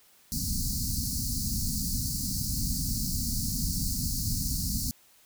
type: band-stop noise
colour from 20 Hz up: pink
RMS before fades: -30 dBFS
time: 0.32-4.91 s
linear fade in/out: 0 ms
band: 270 to 4300 Hz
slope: 96 dB/octave
effects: white hiss -60 dBFS RMS until 5.25 s